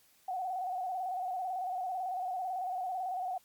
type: tone with vibrato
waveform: sine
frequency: 740 Hz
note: F#5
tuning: in tune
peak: -33 dBFS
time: 0.28-3.38 s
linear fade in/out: 5 ms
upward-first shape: square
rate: 18 Hz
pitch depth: 50 cents each way
effects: white hiss -66 dBFS RMS until 3.44 s + Opus 48 kbps